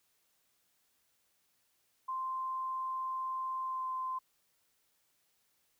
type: tone with pitch glide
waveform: sine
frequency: 1044 to 1036.8 Hz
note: C6 to C6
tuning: -4 to -16 cents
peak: -34 dBFS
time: 2.08-4.19 s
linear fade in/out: 10 ms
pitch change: -12 cents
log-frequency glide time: 3.65-3.86 s
effects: white hiss -75 dBFS RMS until 5.79 s